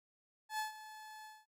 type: tone with ADSR envelope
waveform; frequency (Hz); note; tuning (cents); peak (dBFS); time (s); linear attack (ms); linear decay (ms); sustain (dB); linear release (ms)
30% pulse; 863; A5; -34; -32; 0.49-1.46; 98; 130; -15; 210
effects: AAC 48 kbps